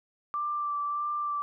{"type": "tone with vibrato", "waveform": "sine", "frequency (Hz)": 1174.7, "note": "D6", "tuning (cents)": 0, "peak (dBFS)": -28, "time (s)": [0.34, 1.42], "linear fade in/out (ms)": 0, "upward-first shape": "sine", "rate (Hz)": 1.6, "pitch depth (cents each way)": 16, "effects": []}